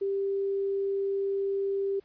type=tone; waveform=sine; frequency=393.9 Hz; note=G4; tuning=8 cents sharp; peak=-26 dBFS; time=0.01-2 s; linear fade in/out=10 ms; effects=pink hiss -66 dBFS RMS until 2.04 s + resampled to 11025 Hz